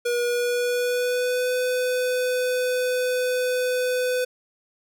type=tone with pitch glide; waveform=square; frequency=481.6 to 501.8 Hz; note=B4 to B4; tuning=-44 to +28 cents; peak=-22 dBFS; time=0.05-4.25 s; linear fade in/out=10 ms; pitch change=+72 cents; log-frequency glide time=0.23-1.55 s; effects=none